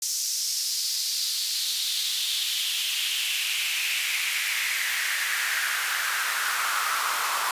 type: noise with high-pass filter sweep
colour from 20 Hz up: pink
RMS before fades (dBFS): -27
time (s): 0.02-7.51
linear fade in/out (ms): 2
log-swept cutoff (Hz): 5800 to 1100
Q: 3.2
effects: resampled to 32000 Hz